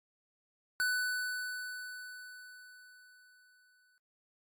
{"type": "tone with exponential decay", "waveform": "square", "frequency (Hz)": 1495, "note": "F#6", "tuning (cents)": 17, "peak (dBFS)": -29, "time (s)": [0.8, 3.98], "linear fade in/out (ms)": 0, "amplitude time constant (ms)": 690, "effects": ["AAC 64 kbps"]}